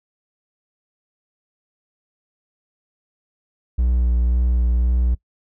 triangle tone with vibrato, 60.5 Hz, B1, 35 cents flat, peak -13 dBFS, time 3.78-5.15 s, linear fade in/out 10 ms, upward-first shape sine, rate 1.9 Hz, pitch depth 22 cents each way, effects noise-tail reverb RT60 0.1 s tail -22 dB re dry

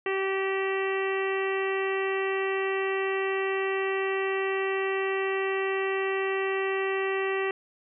harmonic tone, 386.3 Hz, G4, 25 cents flat, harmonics 1 / 2 / 3 / 4 / 5 / 6 / 7 / 8, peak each -27 / -37 / -36 / -42 / -33 / -41 / -37 / -47 dBFS, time 0.06-7.51 s, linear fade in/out 2 ms, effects none

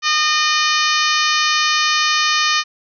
harmonic tone with a mistuned harmonic, 611 Hz, D#5, 32 cents flat, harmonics 2 / 3 / 4 / 5 / 6 / 7 / 8 / 9 / 10, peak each -19 / -21 / -22 / -23 / -24 / -24 / -25 / -26 / -26 dBFS, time 0.02-2.64 s, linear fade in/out 50 ms, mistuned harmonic 5, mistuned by -19 cents, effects none

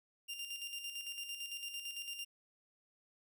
sawtooth tone with tremolo, 2794 Hz, F7, in tune, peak -37 dBFS, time 0.28-2.25 s, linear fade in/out 20 ms, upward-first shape square, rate 8.9 Hz, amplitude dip 50%, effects none

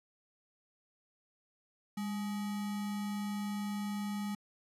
sine tone with sample-and-hold, 203.6 Hz, G#3, 34 cents flat, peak -34 dBFS, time 1.97-4.35 s, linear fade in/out 5 ms, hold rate 1050 Hz, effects resampled to 32000 Hz

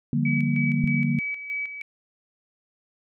sine chord, G minor seventh, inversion second, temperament just, 147 / 176.4 / 196 / 235.2 Hz, D3 / F3 / G3 / Bb3, +2 / +18 / 0 / +16 cents, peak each -24 / -30 / -30 / -24 dBFS, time 0.13-1.19 s, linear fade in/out 2 ms
sine tone with tremolo, 2283 Hz, D7, 50 cents flat, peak -26 dBFS, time 0.25-1.82 s, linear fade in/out 5 ms, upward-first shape square, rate 3.2 Hz, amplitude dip 60%
click, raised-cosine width 5 ms, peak -17 dBFS, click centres 0.84 s
effects none

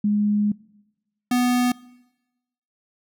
sine / square tone pair in turn, 207.7 / 247 Hz, G#3 / B3, 0 / 0 cents, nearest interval minor third, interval 300 cents, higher second, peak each -17 / -18 dBFS, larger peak first, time 0.04-0.52 / 1.31-1.72 s, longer first, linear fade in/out 5 ms, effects noise-tail reverb RT60 1.0 s tail -22 dB re dry

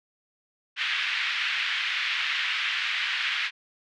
pink band-pass noise, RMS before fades -28 dBFS, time 0.76-3.51 s, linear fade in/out 50 ms, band 1700 to 3400 Hz, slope 24 dB/octave, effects none

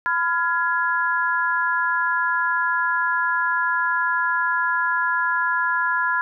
sine chord, F diminished, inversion second, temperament just, 1005.8 / 1396.9 / 1676.3 Hz, Cb6 / F6 / Ab6, +31 / 0 / +16 cents, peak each -23 dBFS, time 0.06-6.21 s, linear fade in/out 0 ms, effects none

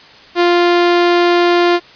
sawtooth tone, 349.2 Hz, F4, in tune, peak -5 dBFS, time 0.35-1.8 s, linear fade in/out 50 ms, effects white hiss -40 dBFS RMS until 1.95 s + resampled to 11025 Hz

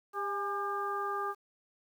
harmonic tone with a mistuned harmonic, 400 Hz, G4, 35 cents sharp, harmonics 1 / 2 / 3 / 4, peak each -38 / -39 / -34 / -43 dBFS, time 0.13-1.35 s, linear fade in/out 50 ms, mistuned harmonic 2, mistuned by +47 cents, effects 10-bit

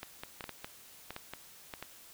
clicks, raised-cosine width 0.3 ms, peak -24 dBFS, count 11, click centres 0.031 / 0.235 / 0.408 / 0.441 / 0.493 / 0.645 / 1.106 / 1.164 / 1.336 / 1.738 / 1.826 s, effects white hiss -55 dBFS RMS until 2.13 s

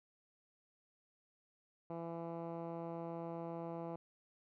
10% pulse tone with low-pass filter, 167.5 Hz, E3, 28 cents sharp, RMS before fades -44 dBFS, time 1.9-3.96 s, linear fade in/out 2 ms, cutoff 840 Hz, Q 0.94, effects none

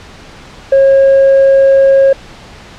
sine tone with tanh clipping, 543 Hz, C#5, 36 cents flat, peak -4 dBFS, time 0.72-2.13 s, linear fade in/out 5 ms, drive 1 dB, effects pink hiss -34 dBFS RMS until 2.78 s + low-pass 5000 Hz 12 dB/octave

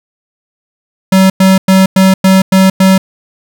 square tone bursts, 190 Hz, F#3, 46 cents sharp, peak -4 dBFS, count 7, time 1.12-2.98 s, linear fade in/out 5 ms, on 180 ms, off 100 ms, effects none

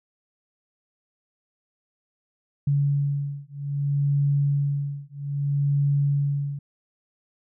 sine beating tone pair, 141.7 / 142.32 Hz, C#3 / C#3, +38 / +46 cents, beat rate 0.62 Hz, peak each -24 dBFS, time 2.67-6.59 s, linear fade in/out 5 ms, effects none

